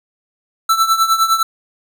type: tone with tremolo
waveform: square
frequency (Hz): 1328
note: E6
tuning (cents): +12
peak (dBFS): -9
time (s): 0.69-1.43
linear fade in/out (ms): 5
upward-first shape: triangle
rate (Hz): 9.8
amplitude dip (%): 80
effects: none